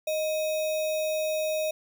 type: tone with sample-and-hold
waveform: sine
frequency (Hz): 622.3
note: D#5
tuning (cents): 0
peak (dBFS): -25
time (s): 0.07-1.71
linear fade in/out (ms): 5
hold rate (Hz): 3150
effects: none